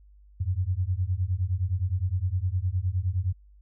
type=beating tone pair; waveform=sine; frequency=87.31 / 97.01 Hz; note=F2 / G2; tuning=0 / -18 cents; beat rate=9.7 Hz; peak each=-27 dBFS; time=0.4-3.33 s; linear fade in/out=10 ms; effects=added 50 Hz sine -51 dBFS peak until 3.61 s

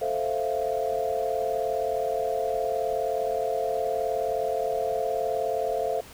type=chord; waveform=sine; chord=F major seventh; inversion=first; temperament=equal; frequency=440 / 523.3 / 659.3 / 698.5 Hz; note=A4 / C5 / E5 / F5; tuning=0 / 0 / 0 / 0 cents; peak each=-30 dBFS; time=0.01-6.01 s; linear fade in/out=10 ms; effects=pink hiss -47 dBFS RMS until 6.13 s

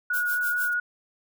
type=tone with vibrato; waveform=sine; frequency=1455 Hz; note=F#6; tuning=29 cents flat; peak=-23 dBFS; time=0.1-0.8 s; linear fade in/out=5 ms; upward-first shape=sine; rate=4.4 Hz; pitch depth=11 cents each way
type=noise with tremolo; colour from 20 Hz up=violet; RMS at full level=-32 dBFS; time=0.13-0.74 s; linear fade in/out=10 ms; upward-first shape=triangle; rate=6.5 Hz; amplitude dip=100%
effects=none

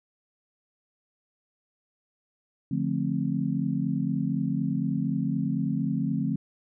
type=chord; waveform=sine; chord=D minor seventh; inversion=none; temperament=just; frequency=146.83 / 176.2 / 220.2 / 264.3 Hz; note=D3 / F3 / A3 / C4; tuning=0 / +16 / +2 / +18 cents; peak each=-30 dBFS; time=2.71-6.36 s; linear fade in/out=5 ms; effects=none

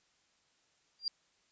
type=tone with exponential growth; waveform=sine; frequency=4765 Hz; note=D8; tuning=24 cents sharp; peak=-27 dBFS; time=0.99-1.08 s; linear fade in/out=2 ms; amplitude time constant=19 ms; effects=white hiss -72 dBFS RMS until 1.51 s + resampled to 16000 Hz

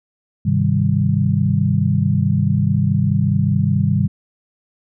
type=chord; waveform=sine; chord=Ab major seventh; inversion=none; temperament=equal with one note detuned; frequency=101.63 / 130.81 / 155.56 / 196 Hz; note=Ab2 / C3 / Eb3 / G3; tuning=-37 / 0 / 0 / 0 cents; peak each=-19 dBFS; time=0.45-4.08 s; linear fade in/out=10 ms; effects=none

